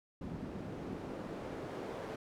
pink noise with band-pass filter sweep, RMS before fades -43 dBFS, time 0.21-2.16 s, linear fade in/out 5 ms, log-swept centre 200 to 510 Hz, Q 0.94, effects none

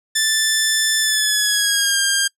10% pulse tone with pitch glide, 1760 to 1604.6 Hz, A6 to G6, 0 to +40 cents, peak -6 dBFS, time 0.15-2.28 s, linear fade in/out 10 ms, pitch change -160 cents, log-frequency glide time 1-1.98 s, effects noise-tail reverb RT60 0.1 s tail -25 dB re dry + low-pass 12000 Hz 12 dB/octave

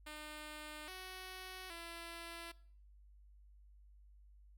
5% pulse tone with pitch steps, 303.2 / 372.4 / 336.8 Hz, D#4 / F#4 / E4, -45 / +11 / +37 cents, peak -36 dBFS, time 0.06-2.52 s, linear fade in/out 10 ms, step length 820 ms, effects noise-tail reverb RT60 0.6 s tail -22 dB re dry + added 50 Hz sine -59 dBFS peak until 4.57 s

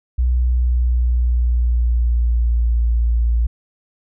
sine tone with pitch glide, 61.7 to 57.9 Hz, B1 to A#1, -1 to -11 cents, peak -13 dBFS, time 0.18-3.47 s, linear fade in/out 10 ms, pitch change -110 cents, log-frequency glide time 0.32-2.82 s, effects none

